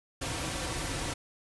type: noise with comb filter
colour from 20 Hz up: pink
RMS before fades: -34 dBFS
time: 0.21-1.14 s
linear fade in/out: 10 ms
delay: 4.8 ms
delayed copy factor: -0.55
effects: resampled to 24000 Hz